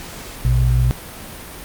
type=tone pair together; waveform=sine; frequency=58.3 / 123.47 Hz; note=A#1 / B2; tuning=+1 / 0 cents; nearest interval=octave + minor second; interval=1299 cents; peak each=-15 dBFS; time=0.45-0.91 s; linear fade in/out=0 ms; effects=pink hiss -34 dBFS RMS until 1.64 s + Opus 48 kbps